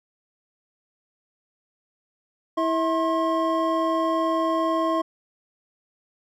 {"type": "tone cluster", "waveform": "triangle", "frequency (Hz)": [326.6, 649, 1069], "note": ["E4", "E5", "C6"], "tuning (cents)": [-16, -27, 37], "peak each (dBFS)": -23, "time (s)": [2.57, 5.02], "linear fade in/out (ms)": 10, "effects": []}